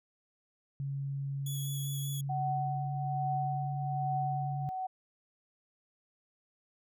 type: tone with pitch glide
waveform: sine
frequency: 138.59 to 139.88 Hz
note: C#3 to C#3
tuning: 0 to +16 cents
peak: -33 dBFS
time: 0.8-4.69 s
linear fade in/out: 0 ms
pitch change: +16 cents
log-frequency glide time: 1.59-3.45 s
type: tone with vibrato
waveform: 5% pulse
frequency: 3379 Hz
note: G#7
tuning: 29 cents sharp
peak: -33 dBFS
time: 1.46-2.21 s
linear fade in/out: 5 ms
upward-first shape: sine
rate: 5.1 Hz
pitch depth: 14 cents each way
type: tone with tremolo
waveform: sine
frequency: 750 Hz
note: F#5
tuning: 23 cents sharp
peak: -30 dBFS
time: 2.29-4.87 s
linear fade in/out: 10 ms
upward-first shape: triangle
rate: 1.2 Hz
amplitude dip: 65%
effects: none